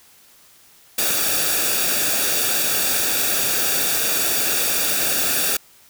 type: noise with comb filter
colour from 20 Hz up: white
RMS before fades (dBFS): -20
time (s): 0.98-5.57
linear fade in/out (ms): 5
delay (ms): 0.97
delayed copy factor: -0.65
effects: white hiss -51 dBFS RMS until 5.89 s